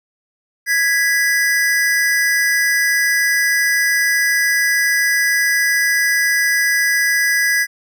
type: tone pair together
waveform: square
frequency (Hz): 1661.2 / 1975.5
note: G#6 / B6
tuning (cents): 0 / 0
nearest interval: minor third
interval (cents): 300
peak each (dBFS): -17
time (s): 0.66-7.67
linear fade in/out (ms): 50
effects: none